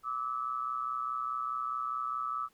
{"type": "tone pair together", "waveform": "sine", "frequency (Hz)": [1169, 1293.8], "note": ["D6", "E6"], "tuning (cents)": [-8, -33], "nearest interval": "major second", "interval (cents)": 175, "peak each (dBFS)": [-36, -34], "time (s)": [0.03, 2.49], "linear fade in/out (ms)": 50, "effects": ["pink hiss -69 dBFS RMS until 2.53 s"]}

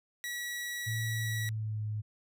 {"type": "tone", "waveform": "sawtooth", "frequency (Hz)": 1932, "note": "B6", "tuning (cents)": -39, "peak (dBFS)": -32, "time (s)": [0.24, 1.49], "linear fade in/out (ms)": 0}
{"type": "tone with pitch glide", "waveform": "sine", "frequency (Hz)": [112.3, 106.73], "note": ["A2", "G#2"], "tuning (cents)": [36, 48], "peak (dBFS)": -32, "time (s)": [0.86, 2.02], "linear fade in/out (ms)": 20, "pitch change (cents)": -88, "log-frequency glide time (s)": [1.24, 1.83]}
{"effects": []}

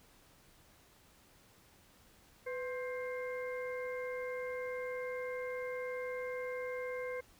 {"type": "harmonic tone with a mistuned harmonic", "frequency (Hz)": 528, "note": "C5", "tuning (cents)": 16, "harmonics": [1, 2, 3, 4], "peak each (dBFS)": [-38, -49, -49, -46], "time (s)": [2.46, 7.21], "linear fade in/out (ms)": 10, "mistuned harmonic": 1, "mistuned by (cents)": -90, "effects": ["pink hiss -64 dBFS RMS until 7.39 s"]}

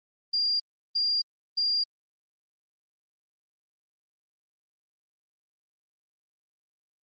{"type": "tone bursts", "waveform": "sine", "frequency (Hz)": 4791, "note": "D8", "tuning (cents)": 34, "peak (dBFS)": -23, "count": 3, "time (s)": [0.33, 1.84], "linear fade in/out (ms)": 10, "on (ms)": 270, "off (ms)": 350, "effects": ["Opus 32 kbps"]}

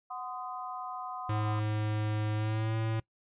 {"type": "chord", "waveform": "sine", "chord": "C diminished", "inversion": "second", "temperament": "equal with one note detuned", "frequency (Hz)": [740, 1027.9, 1244.5], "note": ["Gb5", "C6", "Eb6"], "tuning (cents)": [0, -31, 0], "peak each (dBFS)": [-40, -41, -42], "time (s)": [0.1, 1.6], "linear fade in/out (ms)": 10}
{"type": "tone with pitch glide", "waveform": "square", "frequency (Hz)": [106.8, 111.46], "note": ["G#2", "A2"], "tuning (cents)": [49, 23], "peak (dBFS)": -30, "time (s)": [1.29, 3], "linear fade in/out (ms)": 5, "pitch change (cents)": 74, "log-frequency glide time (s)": [2.35, 2.76]}
{"effects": ["noise-tail reverb RT60 0.1 s tail -22 dB re dry", "resampled to 8000 Hz"]}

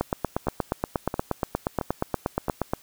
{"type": "two click trains", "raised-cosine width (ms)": 1, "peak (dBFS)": [-9, -13], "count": [24, 4], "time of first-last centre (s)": [[0.01, 2.735], [0.47, 2.483]], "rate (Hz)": [8.44, 1.49], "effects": ["white hiss -54 dBFS RMS until 2.82 s"]}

